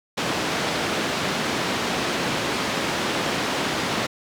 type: band-pass noise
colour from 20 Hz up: pink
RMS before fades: -25 dBFS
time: 0.17-4.07 s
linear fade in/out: 10 ms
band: 190 to 4900 Hz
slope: 12 dB/octave
effects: none